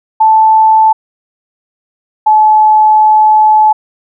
sine tone pair in turn, 877 / 860.4 Hz, A5 / A5, -6 / -39 cents, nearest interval unison, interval 33 cents, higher first, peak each -3 dBFS, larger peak neither, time 0.2-0.93 / 2.26-3.73 s, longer second, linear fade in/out 10 ms, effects none

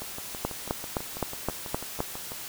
two click trains, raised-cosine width 1 ms, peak -23 / -12 dBFS, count 15 / 7, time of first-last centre 0.02-2.319 / 0.45-2.004 s, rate 6.09 / 3.86 Hz, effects white hiss -39 dBFS RMS until 2.48 s

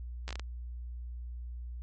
slowing click train, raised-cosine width 0.2 ms, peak -22 dBFS, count 6, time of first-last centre 0.28-0.396 s, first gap 11 ms, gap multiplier 1.38, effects added 60 Hz sine -38 dBFS peak until 1.82 s + MP3 32 kbps

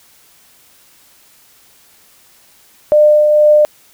sine tone with tremolo, 601 Hz, D5, 40 cents sharp, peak -4 dBFS, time 2.92-3.65 s, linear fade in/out 0 ms, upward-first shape triangle, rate 2.1 Hz, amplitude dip 35%, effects white hiss -48 dBFS RMS until 3.93 s

